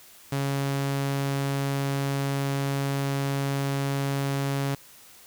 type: tone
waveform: sawtooth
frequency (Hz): 138.59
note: C#3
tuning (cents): 0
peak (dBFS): -21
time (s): 0.32-4.75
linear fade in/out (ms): 5
effects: white hiss -51 dBFS RMS until 5.26 s